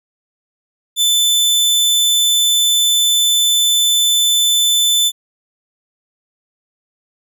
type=tone; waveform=sawtooth; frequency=3520 Hz; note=A7; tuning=in tune; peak=-8 dBFS; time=0.96-5.12 s; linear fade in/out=50 ms; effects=none